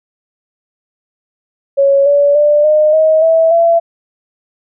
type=tone with pitch steps; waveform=sine; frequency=554.4 / 572.6 / 591.5 / 610.9 / 631 / 651.7 / 673.1 Hz; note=C#5 / D5 / D5 / D#5 / D#5 / E5 / E5; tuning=0 / -44 / +12 / -32 / +24 / -20 / +36 cents; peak=-6 dBFS; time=1.77-3.8 s; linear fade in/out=20 ms; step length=290 ms; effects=none